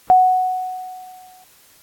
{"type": "tone with exponential decay", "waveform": "sine", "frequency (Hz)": 740, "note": "F#5", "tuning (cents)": 0, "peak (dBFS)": -6, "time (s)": [0.1, 1.44], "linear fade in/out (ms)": 0, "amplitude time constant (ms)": 290, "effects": ["white hiss -51 dBFS RMS until 1.82 s", "AAC 64 kbps"]}